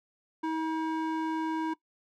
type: tone with band-pass filter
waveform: square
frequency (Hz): 319.4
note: D#4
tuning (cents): +45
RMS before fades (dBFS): -31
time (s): 0.43-1.74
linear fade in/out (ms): 10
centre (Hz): 710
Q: 1.6
effects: noise-tail reverb RT60 0.1 s tail -20 dB re dry